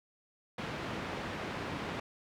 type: band-pass noise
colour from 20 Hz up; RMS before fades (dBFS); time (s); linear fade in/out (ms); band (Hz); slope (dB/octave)
pink; -39; 0.58-2; 5; 110 to 2700; 12
effects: none